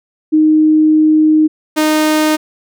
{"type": "tone pair in turn", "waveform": ["sine", "sawtooth"], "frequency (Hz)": [310, 308.5], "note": ["D#4", "D#4"], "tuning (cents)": [-6, -15], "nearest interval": "unison", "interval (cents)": 9, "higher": "first", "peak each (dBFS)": -6, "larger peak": "neither", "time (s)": [[0.32, 1.48], [1.76, 2.37]], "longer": "first", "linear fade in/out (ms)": 20, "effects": []}